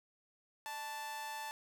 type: tone with amplitude modulation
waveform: sawtooth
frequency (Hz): 880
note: A5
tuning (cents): 0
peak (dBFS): -35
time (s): 0.66-1.51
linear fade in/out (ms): 0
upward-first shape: sine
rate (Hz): 264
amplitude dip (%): 50
effects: none